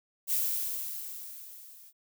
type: noise with level ramp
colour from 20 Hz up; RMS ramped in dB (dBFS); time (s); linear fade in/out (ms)
violet; -27 to -54; 0.27-1.93; 50
effects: none